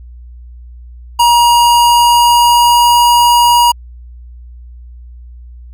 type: tone with pitch glide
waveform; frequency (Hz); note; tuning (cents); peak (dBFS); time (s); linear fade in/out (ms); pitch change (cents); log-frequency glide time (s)
square; 951 to 956.5; A#5 to A#5; +34 to +44; -6; 1.19-3.72; 10; +10; 1.6-2.97
effects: added 60 Hz sine -30 dBFS peak until 5.73 s